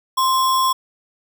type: tone with sample-and-hold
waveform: sine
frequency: 1046.5 Hz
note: C6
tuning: in tune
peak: -14 dBFS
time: 0.17-0.73 s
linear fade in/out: 10 ms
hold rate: 4410 Hz
effects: none